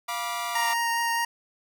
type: chord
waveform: sawtooth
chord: B diminished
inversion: second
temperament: equal with one note detuned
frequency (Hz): 698.5 / 969.1 / 1174.7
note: F5 / B5 / D6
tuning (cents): 0 / -33 / 0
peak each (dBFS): -30 / -29 / -29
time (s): 0.08-0.74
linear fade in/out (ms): 10
type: tone with vibrato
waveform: 25% pulse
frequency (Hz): 932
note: A#5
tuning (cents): -1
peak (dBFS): -20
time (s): 0.55-1.25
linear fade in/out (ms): 5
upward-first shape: triangle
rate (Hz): 4.9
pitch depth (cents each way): 10
effects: none